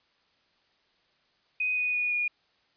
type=tone with pitch steps; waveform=sine; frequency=2500 / 2480 / 2460 / 2440 Hz; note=D#7 / D#7 / D#7 / D#7; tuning=+8 / -6 / -20 / -34 cents; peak=-25 dBFS; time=1.6-2.28 s; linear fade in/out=5 ms; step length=170 ms; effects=white hiss -68 dBFS RMS until 2.76 s + resampled to 11025 Hz